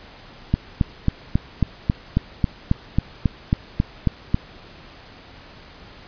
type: click train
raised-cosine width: 5 ms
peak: -4 dBFS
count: 15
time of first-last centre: 0.54-4.344 s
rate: 3.68 Hz
effects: pink hiss -44 dBFS RMS until 6.07 s + resampled to 11025 Hz